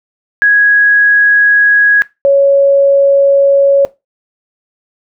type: tone pair in turn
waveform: sine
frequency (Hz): 1661.2 / 556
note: G#6 / C#5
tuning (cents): 0 / +5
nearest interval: octave + perfect fifth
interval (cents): 1895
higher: first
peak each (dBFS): -4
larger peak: neither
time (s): 0.42-2.02 / 2.25-3.85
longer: neither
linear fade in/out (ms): 0
effects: noise-tail reverb RT60 0.2 s tail -18 dB re dry